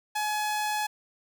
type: tone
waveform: sawtooth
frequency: 846 Hz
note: G#5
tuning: 32 cents sharp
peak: -23 dBFS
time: 0.15-0.87 s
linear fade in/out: 10 ms
effects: none